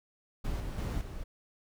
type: noise with level steps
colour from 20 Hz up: brown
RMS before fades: -34 / -37 / -33 / -41 dBFS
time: 0.44-1.24 s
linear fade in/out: 10 ms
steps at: 0.6 / 0.78 / 1.01 s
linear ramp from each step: 2 ms
effects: none